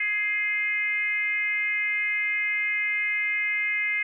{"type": "tone with frequency modulation", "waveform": "sine", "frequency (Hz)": 2099, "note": "C7", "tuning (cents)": 5, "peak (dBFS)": -23, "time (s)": [0, 4.03], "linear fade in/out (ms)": 5, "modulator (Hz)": 425, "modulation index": 0.66, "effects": []}